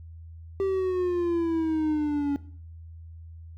triangle exponential sweep, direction down, 390.9 to 281.5 Hz, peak -21 dBFS, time 0.6-2.36 s, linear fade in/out 0 ms, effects noise-tail reverb RT60 0.5 s tail -17 dB re dry + added 82 Hz sine -41 dBFS peak until 3.57 s

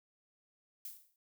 violet noise with exponential decay, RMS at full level -42 dBFS, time 0.85-1.16 s, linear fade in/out 1 ms, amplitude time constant 67 ms, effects none

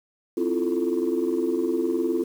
sine chord, F major seventh, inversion second, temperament equal, 261.6 / 329.6 / 349.2 / 440 Hz, C4 / E4 / F4 / A4, 0 / 0 / 0 / 0 cents, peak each -28 / -26 / -24 / -28 dBFS, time 0.37-2.24 s, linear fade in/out 5 ms, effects tanh soft clip ceiling -15 dBFS + 8-bit

